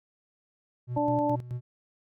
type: tone with tremolo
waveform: triangle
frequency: 122.8 Hz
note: B2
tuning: 9 cents flat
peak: -28 dBFS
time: 0.87-1.61 s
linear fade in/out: 50 ms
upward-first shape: square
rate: 4.7 Hz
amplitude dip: 70%
type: harmonic tone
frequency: 293.5 Hz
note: D4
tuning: 1 cent flat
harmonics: 1 / 2 / 3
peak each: -28 / -28 / -28 dBFS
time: 0.96-1.36 s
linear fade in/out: 10 ms
effects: none